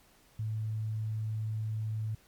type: tone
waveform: sine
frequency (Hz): 109.2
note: A2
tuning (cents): -13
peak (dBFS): -31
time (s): 0.39-2.15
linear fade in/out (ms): 5
effects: pink hiss -63 dBFS RMS until 2.27 s + MP3 96 kbps